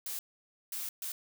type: noise bursts at uneven times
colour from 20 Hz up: blue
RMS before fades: -38 dBFS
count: 3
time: 0.06-0.19 / 0.72-0.89 / 1.02-1.12 s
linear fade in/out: 2 ms
effects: none